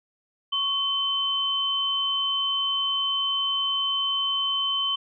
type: tone pair together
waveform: sine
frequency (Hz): 1108.7 / 3070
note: C#6 / G7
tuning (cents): 0 / -37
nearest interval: octave + tritone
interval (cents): 1763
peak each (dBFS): -31 / -23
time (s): 0.52-4.96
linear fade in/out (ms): 10
effects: none